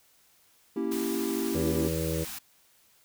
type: chord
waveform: triangle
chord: A# diminished seventh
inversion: none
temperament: equal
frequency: 233.1 / 277.2 / 329.6 / 392 Hz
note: A#3 / C#4 / E4 / G4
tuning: 0 / 0 / 0 / 0 cents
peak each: -32 / -32 / -30 / -31 dBFS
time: 0.76-1.88 s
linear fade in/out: 5 ms
type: band-stop noise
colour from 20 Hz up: white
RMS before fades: -39 dBFS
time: 0.91-2.39 s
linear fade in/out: 10 ms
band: 350 to 690 Hz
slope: 48 dB/octave
type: harmonic tone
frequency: 80.7 Hz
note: E2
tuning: 36 cents flat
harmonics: 1 / 2 / 4 / 5 / 6 / 7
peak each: -34 / -32 / -35 / -38 / -34 / -38 dBFS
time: 1.54-2.25 s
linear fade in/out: 20 ms
effects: white hiss -63 dBFS RMS until 3.04 s